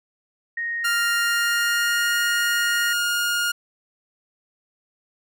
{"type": "tone", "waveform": "sine", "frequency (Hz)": 1864.7, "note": "A#6", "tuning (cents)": 0, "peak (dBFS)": -24, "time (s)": [0.57, 2.93], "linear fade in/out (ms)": 5}
{"type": "tone with pitch glide", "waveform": "sawtooth", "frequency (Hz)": [1400, 1421.2], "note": ["F6", "F6"], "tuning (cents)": [4, 30], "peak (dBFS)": -17, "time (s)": [0.84, 3.52], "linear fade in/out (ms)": 10, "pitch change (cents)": 26, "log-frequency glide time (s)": [1.16, 2.17]}
{"effects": []}